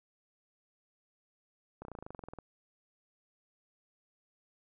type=slowing click train; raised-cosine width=1 ms; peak=-30 dBFS; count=15; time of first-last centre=1.82-2.387 s; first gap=31 ms; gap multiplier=1.04; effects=none